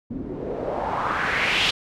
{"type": "noise with low-pass filter sweep", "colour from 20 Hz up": "white", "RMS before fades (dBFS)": -25, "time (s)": [0.1, 1.71], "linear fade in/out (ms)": 10, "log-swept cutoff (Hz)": [230, 3500], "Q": 2.9, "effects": []}